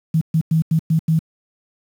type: tone bursts at uneven times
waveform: sine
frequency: 160.6 Hz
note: E3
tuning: 45 cents flat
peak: -12 dBFS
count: 6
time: 0.14-0.21 / 0.34-0.41 / 0.51-0.62 / 0.71-0.79 / 0.9-0.99 / 1.08-1.19 s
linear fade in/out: 5 ms
effects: high-pass 100 Hz 12 dB/octave + 7-bit